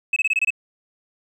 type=tone bursts; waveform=sine; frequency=2583 Hz; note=E7; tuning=36 cents flat; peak=-14 dBFS; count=7; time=0.13-0.505 s; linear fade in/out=5 ms; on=33 ms; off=24 ms; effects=tanh soft clip ceiling -14 dBFS + 9-bit